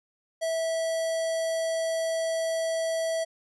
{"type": "tone with notch filter", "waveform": "square", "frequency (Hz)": 653, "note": "E5", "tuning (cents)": -17, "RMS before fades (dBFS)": -28, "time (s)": [0.41, 3.25], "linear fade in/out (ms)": 20, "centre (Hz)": 2500, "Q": 1.4, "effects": ["resampled to 24000 Hz"]}